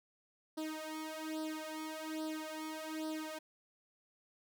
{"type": "tone with flanger", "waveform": "sawtooth", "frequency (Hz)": 313.2, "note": "D#4", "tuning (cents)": 11, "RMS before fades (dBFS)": -42, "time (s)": [0.57, 3.39], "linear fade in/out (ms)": 10, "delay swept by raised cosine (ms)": [0.21, 2.31], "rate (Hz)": 1.2, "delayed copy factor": 0.9, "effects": []}